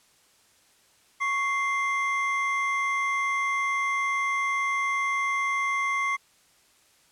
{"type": "tone pair together", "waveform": "triangle", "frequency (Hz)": [1108.7, 2091], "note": ["C#6", "C7"], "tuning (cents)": [0, -2], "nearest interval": "major seventh", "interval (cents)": 1098, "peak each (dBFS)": -25, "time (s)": [1.2, 6.17], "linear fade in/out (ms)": 20, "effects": ["white hiss -61 dBFS RMS until 7.11 s", "low-pass 10000 Hz 12 dB/octave"]}